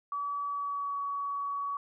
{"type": "tone with pitch glide", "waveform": "sine", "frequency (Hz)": [1144, 1129.6], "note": ["D6", "C#6"], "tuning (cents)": [-46, 32], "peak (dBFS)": -31, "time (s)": [0.12, 1.77], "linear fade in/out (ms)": 2, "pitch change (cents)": -22, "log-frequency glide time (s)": [0.46, 1], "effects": []}